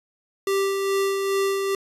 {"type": "tone with tremolo", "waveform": "square", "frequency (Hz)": 392, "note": "G4", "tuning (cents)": 0, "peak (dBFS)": -20, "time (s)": [0.47, 1.75], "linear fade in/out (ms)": 2, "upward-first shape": "sine", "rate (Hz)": 2.4, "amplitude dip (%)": 35, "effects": ["resampled to 32000 Hz"]}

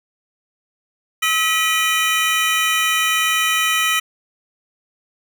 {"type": "tone cluster", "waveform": "square", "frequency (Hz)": [1286, 1942, 2434, 3027], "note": ["E6", "B6", "D#7", "F#7"], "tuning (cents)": [-43, -30, -39, 39], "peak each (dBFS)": -22, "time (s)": [1.22, 4], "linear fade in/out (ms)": 10, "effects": []}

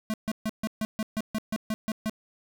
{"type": "tone bursts", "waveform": "square", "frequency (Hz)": 217.9, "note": "A3", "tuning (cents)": -17, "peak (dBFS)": -27, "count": 12, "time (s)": [0.1, 2.096], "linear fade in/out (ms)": 0, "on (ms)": 38, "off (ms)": 140, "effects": ["11-bit"]}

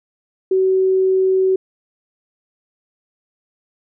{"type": "tone", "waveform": "sine", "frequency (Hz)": 377.9, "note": "F#4", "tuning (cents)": 37, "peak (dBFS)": -12, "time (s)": [0.51, 1.56], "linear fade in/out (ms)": 5, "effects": []}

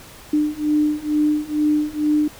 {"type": "beating tone pair", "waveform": "sine", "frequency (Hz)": [299.5, 301.7], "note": ["D4", "D4"], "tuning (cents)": [34, 47], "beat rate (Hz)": 2.2, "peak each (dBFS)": [-20, -19], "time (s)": [0.33, 2.28], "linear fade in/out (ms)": 5, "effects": ["pink hiss -42 dBFS RMS until 2.39 s"]}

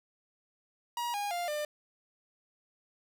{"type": "tone with pitch steps", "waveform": "45% pulse", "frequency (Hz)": [955, 817.1, 699.1, 598.1], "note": ["A#5", "G#5", "F5", "D5"], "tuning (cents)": [42, -28, 2, 31], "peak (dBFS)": -32, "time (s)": [0.97, 1.65], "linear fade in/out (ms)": 2, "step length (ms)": 170, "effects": []}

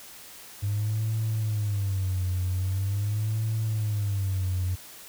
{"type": "tone with vibrato", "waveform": "triangle", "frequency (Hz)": 100.2, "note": "G2", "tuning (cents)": 38, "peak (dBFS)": -21, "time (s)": [0.62, 4.76], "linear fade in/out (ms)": 20, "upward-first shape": "sine", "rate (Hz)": 0.43, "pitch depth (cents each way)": 170, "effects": ["tanh soft clip ceiling -21 dBFS", "white hiss -46 dBFS RMS until 5.08 s"]}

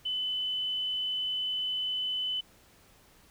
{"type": "tone", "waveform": "sine", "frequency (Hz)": 3015, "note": "F#7", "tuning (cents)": 32, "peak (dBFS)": -29, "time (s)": [0.05, 2.41], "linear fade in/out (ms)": 10, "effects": ["pink hiss -60 dBFS RMS until 3.3 s"]}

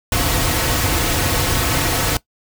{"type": "noise with comb filter", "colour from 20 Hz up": "pink", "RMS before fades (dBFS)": -18, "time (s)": [0.12, 2.17], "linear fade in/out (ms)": 2, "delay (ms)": 5, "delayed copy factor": -0.6, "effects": ["noise-tail reverb RT60 0.1 s tail -19 dB re dry"]}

